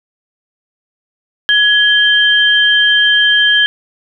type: tone pair together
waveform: sine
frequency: 1680 / 3147 Hz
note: G#6 / G7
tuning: +19 / +6 cents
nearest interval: major seventh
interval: 1087 cents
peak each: -10 dBFS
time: 1.49-3.66 s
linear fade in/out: 0 ms
effects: none